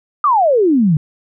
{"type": "exponential sweep", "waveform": "sine", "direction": "down", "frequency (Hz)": [1244.5, 143.7], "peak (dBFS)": -9, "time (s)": [0.24, 0.97], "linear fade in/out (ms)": 2, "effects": []}